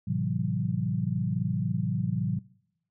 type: chord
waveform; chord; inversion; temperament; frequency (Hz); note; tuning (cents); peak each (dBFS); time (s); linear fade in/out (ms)
sine; F# half-diminished seventh; first; equal with one note detuned; 110 / 130.81 / 164.81 / 188.56; A2 / C3 / E3 / F#3; 0 / 0 / 0 / +33; -31; 0.07-2.39; 10
effects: noise-tail reverb RT60 0.8 s tail -23 dB re dry